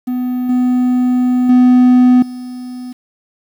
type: tone with level steps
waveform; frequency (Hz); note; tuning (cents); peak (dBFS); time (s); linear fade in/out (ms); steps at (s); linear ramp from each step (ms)
triangle; 250; B3; +21; -13 / -8 / -3 / -22; 0.07-2.93; 10; 0.49 / 1.49 / 2.22; 5
effects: 7-bit